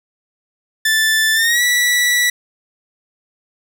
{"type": "tone with pitch glide", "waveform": "sawtooth", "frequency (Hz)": [1760, 1952.8], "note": ["A6", "B6"], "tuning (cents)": [0, -20], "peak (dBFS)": -9, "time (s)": [0.85, 2.3], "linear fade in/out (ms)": 5, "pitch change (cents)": 180, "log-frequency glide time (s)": [1.34, 1.62], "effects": []}